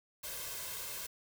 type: noise with comb filter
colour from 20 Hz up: white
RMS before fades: -42 dBFS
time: 0.23-1.07 s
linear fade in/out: 10 ms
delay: 1.9 ms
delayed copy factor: +0.65
effects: none